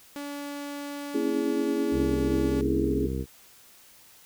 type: tone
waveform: sawtooth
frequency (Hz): 286.5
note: D4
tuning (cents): -43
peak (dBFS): -30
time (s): 0.16-2.61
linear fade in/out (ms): 0
type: chord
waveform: sine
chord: A# half-diminished seventh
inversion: none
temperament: equal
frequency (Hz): 233.1 / 277.2 / 329.6 / 415.3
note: A#3 / C#4 / E4 / G#4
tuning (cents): 0 / 0 / 0 / 0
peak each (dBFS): -33 / -29 / -29 / -29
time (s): 1.14-3.07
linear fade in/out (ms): 10
type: harmonic tone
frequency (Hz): 65.41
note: C2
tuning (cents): 0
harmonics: 1 / 2 / 3 / 4 / 5 / 6 / 7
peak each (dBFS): -31 / -34 / -36 / -37 / -38 / -39 / -39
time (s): 1.91-3.26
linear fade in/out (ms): 50
effects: white hiss -54 dBFS RMS until 4.25 s